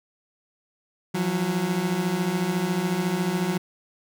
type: beating tone pair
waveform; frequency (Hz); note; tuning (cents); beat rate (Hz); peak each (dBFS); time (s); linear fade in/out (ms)
30% pulse; 169.7 / 183.7; F3 / F#3; -49 / -12; 14; -25 / -22; 1.14-3.58; 10
effects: none